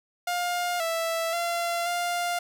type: tone with pitch steps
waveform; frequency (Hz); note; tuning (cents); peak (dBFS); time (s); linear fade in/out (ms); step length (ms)
sawtooth; 707 / 660 / 686 / 700; F5 / E5 / F5 / F5; +21 / +2 / -31 / +4; -22; 0.27-2.39; 5; 530
effects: none